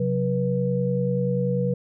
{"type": "tone cluster", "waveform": "sine", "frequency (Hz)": [131.9, 182.2, 485.8], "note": ["C3", "F#3", "B4"], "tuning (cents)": [14, -26, -29], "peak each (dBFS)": -25, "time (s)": [0, 1.74], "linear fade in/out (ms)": 5, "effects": []}